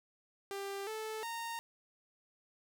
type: tone with pitch steps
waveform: sawtooth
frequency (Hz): 395.8 / 437 / 924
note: G4 / A4 / A#5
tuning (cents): +17 / -12 / -16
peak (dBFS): -35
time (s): 0.51-1.59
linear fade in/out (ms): 0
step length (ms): 360
effects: none